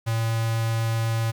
square tone with notch filter, 113.5 Hz, A#2, 46 cents flat, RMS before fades -24 dBFS, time 0.06-1.32 s, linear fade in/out 20 ms, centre 300 Hz, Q 1.2, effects 10-bit

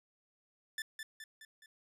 sawtooth tone with echo, 1760 Hz, A6, in tune, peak -33 dBFS, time 0.78-0.82 s, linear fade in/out 2 ms, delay 210 ms, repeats 4, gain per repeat -5 dB, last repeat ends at 1.66 s, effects resampled to 32000 Hz

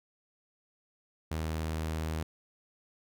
sawtooth tone, 79.3 Hz, D#2, 33 cents sharp, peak -28 dBFS, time 1.31-2.23 s, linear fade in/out 5 ms, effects none

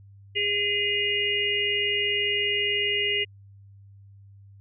sine tone cluster, 410.1 / 2045 / 2462 / 2853 Hz, G#4 / C7 / D#7 / F7, -22 / -40 / -19 / +36 cents, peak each -31 / -28 / -32 / -25 dBFS, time 0.35-3.25 s, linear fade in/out 20 ms, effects added 99 Hz sine -47 dBFS peak until 4.6 s

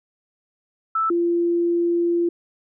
sine tone pair in turn, 1318.5 / 343.4 Hz, E6 / F4, 0 / -29 cents, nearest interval octave + major seventh, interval 2329 cents, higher first, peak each -18 / -17 dBFS, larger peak second, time 0.95-1.1 / 1.1-2.29 s, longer second, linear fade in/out 5 ms, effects none

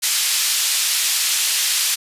pink band-pass noise, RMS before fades -19 dBFS, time 0.02-1.96 s, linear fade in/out 20 ms, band 3300 to 13000 Hz, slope 12 dB/octave, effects resampled to 32000 Hz

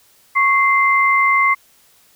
sine tone pair together, 1102 / 2080 Hz, C#6 / C7, -11 / -11 cents, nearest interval major seventh, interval 1100 cents, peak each -14 dBFS, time 0.35-1.55 s, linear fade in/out 20 ms, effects white hiss -53 dBFS RMS until 2.15 s

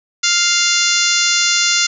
harmonic tone, 698.5 Hz, F5, in tune, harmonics 2 / 3 / 4 / 5 / 6 / 7 / 8 / 9 / 10, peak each -21 / -21 / -21 / -21 / -21 / -21 / -21 / -21 / -21 dBFS, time 0.23-1.87 s, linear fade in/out 10 ms, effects none

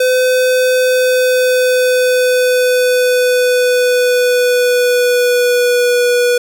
square tone with pitch glide, 508 to 487.6 Hz, B4 to B4, +49 to -22 cents, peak -10 dBFS, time 0-6.38 s, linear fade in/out 5 ms, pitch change -71 cents, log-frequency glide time 0.83-6.11 s, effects none

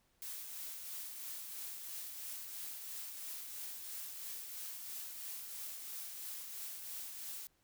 blue noise with tremolo, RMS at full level -44 dBFS, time 0.22-7.47 s, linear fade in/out 0 ms, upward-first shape triangle, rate 3 Hz, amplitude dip 40%, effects pink hiss -75 dBFS RMS until 7.63 s

